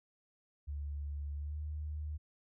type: tone with pitch glide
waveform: sine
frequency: 72.3 to 75.63 Hz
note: D2 to D#2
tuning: -27 to -49 cents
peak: -37 dBFS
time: 0.67-2.18 s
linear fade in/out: 20 ms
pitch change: +78 cents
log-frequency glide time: 1.35-1.61 s
effects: none